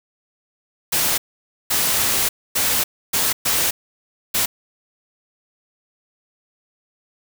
white noise bursts at uneven times, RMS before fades -19 dBFS, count 6, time 0.92-1.18 / 1.7-2.29 / 2.55-2.84 / 3.13-3.33 / 3.45-3.71 / 4.34-4.46 s, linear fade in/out 10 ms, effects none

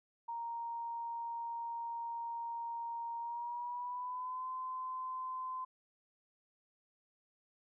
sine tone with pitch glide, 932.3 to 1028.5 Hz, A#5 to C6, 0 to -30 cents, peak -38 dBFS, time 0.28-5.65 s, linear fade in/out 10 ms, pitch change +170 cents, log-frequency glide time 3.19-4.48 s, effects none

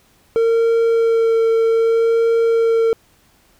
triangle tone with vibrato, 456.1 Hz, A#4, 38 cents flat, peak -10 dBFS, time 0.36-2.93 s, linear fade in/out 0 ms, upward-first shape sine, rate 0.64 Hz, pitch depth 12 cents each way, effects pink hiss -55 dBFS RMS until 3.59 s

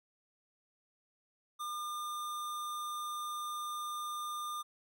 square tone, 1204 Hz, D6, 43 cents sharp, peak -38 dBFS, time 1.59-4.63 s, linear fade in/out 20 ms, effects none

